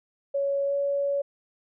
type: tone with pitch glide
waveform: sine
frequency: 558 to 562.5 Hz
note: C#5 to C#5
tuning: +11 to +25 cents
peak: -23 dBFS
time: 0.34-1.22 s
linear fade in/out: 10 ms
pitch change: +14 cents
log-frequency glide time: 0.65-0.74 s
effects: none